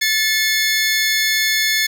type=tone pair together; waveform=20% pulse; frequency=1750 / 2169 Hz; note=A6 / C#7; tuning=-10 / -38 cents; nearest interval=major third; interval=372 cents; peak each=-13 dBFS; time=0.01-1.87 s; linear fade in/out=10 ms; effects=none